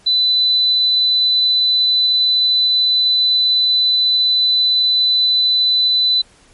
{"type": "tone", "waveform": "sine", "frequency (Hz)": 4000, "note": "B7", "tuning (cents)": 21, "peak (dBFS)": -11, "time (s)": [0.06, 6.22], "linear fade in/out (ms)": 10, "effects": ["pink hiss -50 dBFS RMS until 6.53 s", "MP3 48 kbps"]}